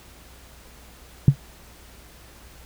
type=tone with exponential decay; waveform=sine; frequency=138.59 Hz; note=C#3; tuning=in tune; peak=-4 dBFS; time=1.28-1.36 s; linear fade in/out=2 ms; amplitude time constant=16 ms; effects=added 60 Hz sine -49 dBFS peak until 2.65 s + pink hiss -49 dBFS RMS until 2.65 s